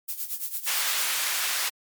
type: noise with tremolo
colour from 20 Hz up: violet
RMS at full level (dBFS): -29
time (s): 0.08-1.11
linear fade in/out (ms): 10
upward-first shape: sine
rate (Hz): 8.9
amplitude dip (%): 75
type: high-pass noise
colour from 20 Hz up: pink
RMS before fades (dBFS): -27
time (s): 0.66-1.7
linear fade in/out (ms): 20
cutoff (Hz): 1500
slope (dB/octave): 12
effects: MP3 96 kbps